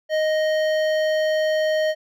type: tone with hard clipping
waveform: sine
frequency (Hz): 622.3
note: D#5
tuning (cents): 0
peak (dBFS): -20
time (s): 0.09-1.95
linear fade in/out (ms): 50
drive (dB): 13
effects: none